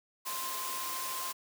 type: tone in noise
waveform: sine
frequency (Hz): 1046.5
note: C6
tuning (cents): 0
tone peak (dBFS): -39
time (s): 0.25-1.33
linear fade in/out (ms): 20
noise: white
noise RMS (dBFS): -38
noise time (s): 0.25-1.33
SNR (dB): -4
effects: high-pass 300 Hz 12 dB/octave